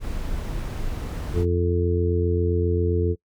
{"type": "noise", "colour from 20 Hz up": "brown", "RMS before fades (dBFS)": -28, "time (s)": [0, 1.46], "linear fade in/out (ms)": 50}
{"type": "harmonic tone", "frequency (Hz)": 87.5, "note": "F2", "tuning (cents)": 4, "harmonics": [1, 2, 3, 4, 5], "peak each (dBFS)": [-21, -31, -32, -27, -25], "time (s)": [1.33, 3.16], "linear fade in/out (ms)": 50}
{"effects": ["noise-tail reverb RT60 0.1 s tail -24 dB re dry"]}